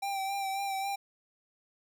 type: tone with vibrato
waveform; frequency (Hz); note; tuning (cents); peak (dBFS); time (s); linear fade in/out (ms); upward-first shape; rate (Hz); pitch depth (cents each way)
square; 784; G5; 0; -32; 0.02-0.96; 10; sine; 3.7; 30
effects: 12-bit